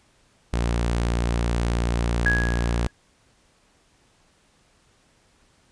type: tone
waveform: sawtooth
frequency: 58.5 Hz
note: A#1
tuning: 7 cents sharp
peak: -17 dBFS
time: 0.53-2.87 s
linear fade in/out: 0 ms
type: tone with exponential decay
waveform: sine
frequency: 1661.2 Hz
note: G#6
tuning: in tune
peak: -16 dBFS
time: 2.26-2.91 s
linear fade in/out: 1 ms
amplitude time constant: 140 ms
effects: pink hiss -61 dBFS RMS until 5.71 s + resampled to 22050 Hz